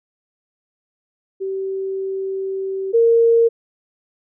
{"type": "tone pair in turn", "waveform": "sine", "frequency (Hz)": [385.1, 461.9], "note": ["G4", "A#4"], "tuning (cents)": [-31, -16], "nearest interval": "minor third", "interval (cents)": 315, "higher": "second", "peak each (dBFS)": [-21, -10], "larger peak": "second", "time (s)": [[1.4, 2.93], [2.93, 3.49]], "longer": "first", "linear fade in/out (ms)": 20, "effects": []}